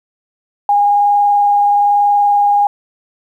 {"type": "tone with frequency modulation", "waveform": "sine", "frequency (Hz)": 817, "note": "G#5", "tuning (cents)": -29, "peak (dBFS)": -8, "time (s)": [0.69, 2.67], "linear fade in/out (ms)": 2, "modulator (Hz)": 21.1, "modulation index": 0.28, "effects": ["8-bit"]}